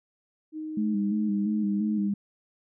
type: tone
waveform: sine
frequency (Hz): 311.1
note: D#4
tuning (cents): 0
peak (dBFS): -32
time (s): 0.52-2.11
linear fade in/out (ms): 50
type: tone with vibrato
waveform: sine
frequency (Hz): 207.7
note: G#3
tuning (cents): 0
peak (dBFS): -24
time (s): 0.77-2.14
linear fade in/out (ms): 5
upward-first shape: square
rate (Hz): 2.9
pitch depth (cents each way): 53
effects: none